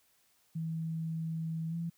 sine tone with pitch glide, 162.1 to 167.82 Hz, E3 to E3, -29 to +31 cents, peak -33 dBFS, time 0.55-1.9 s, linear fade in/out 10 ms, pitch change +60 cents, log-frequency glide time 1.69-1.75 s, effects white hiss -70 dBFS RMS until 1.97 s

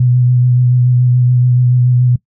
sine tone with vibrato, 124.3 Hz, B2, 12 cents sharp, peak -7 dBFS, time 0-2.16 s, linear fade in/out 5 ms, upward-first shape sine, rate 7 Hz, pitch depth 21 cents each way, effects noise-tail reverb RT60 0.1 s tail -20 dB re dry

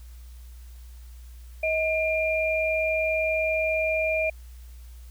sine tone pair together, 634.8 / 2395 Hz, D#5 / D7, +35 / +33 cents, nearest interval octave + major seventh, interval 2298 cents, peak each -24 / -26 dBFS, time 1.63-4.3 s, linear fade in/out 5 ms, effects added 60 Hz sine -41 dBFS peak until 5.1 s + white hiss -58 dBFS RMS until 5.1 s

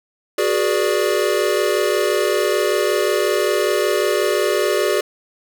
square chord, G# half-diminished seventh, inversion third, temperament equal with one note detuned, 370 / 415.3 / 481.5 / 587.3 Hz, F#4 / G#4 / B4 / D5, 0 / 0 / -44 / 0 cents, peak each -22 / -21 / -25 / -22 dBFS, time 0.38-5.01 s, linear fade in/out 5 ms, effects none

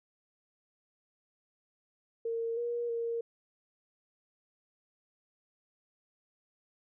sine tone with pitch steps, 459.3 / 475.1 / 464.6 Hz, A#4 / A#4 / A#4, -26 / +33 / -6 cents, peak -31 dBFS, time 2.25-3.21 s, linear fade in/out 5 ms, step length 320 ms, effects none

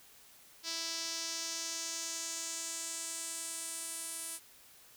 sawtooth tone with band-pass filter sweep, 329.6 Hz, E4, in tune, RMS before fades -40 dBFS, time 0.63-4.4 s, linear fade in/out 50 ms, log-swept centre 5100 to 9900 Hz, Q 2.8, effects white hiss -59 dBFS RMS until 4.96 s

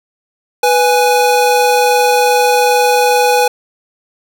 square tone pair together, 493.8 / 830.5 Hz, B4 / G#5, 0 / 0 cents, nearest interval major sixth, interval 900 cents, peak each -12 dBFS, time 0.63-3.48 s, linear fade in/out 5 ms, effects none

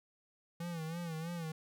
square tone with vibrato, 165.9 Hz, E3, 11 cents sharp, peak -39 dBFS, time 0.6-1.52 s, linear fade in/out 5 ms, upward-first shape sine, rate 3.1 Hz, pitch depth 86 cents each way, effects none

